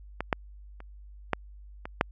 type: clicks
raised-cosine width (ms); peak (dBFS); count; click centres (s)
0.5; -15 / -8 / -30 / -9 / -21 / -6; 6; 0.206 / 0.328 / 0.804 / 1.333 / 1.855 / 2.011
effects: added 50 Hz sine -45 dBFS peak until 2.11 s